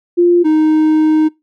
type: tone pair in turn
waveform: sine / triangle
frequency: 349.2 / 311.1 Hz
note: F4 / D#4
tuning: 0 / 0 cents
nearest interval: major second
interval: 200 cents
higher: first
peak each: -6 dBFS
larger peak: neither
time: 0.17-0.44 / 0.44-1.29 s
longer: second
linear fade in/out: 20 ms
effects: noise-tail reverb RT60 0.2 s tail -23 dB re dry